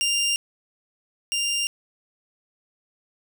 20% pulse tone pair in turn, 2794 / 2794 Hz, F7 / F7, 0 / 0 cents, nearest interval unison, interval 0 cents, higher neither, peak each -16 / -18 dBFS, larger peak first, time 0.01-0.36 / 1.32-1.67 s, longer neither, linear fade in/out 0 ms, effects none

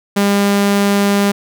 sawtooth tone, 201.2 Hz, G3, 45 cents sharp, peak -7 dBFS, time 0.16-1.32 s, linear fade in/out 10 ms, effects none

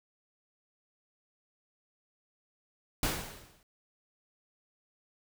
pink noise with exponential decay, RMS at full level -28 dBFS, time 3.03-3.63 s, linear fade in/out 2 ms, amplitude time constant 130 ms, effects none

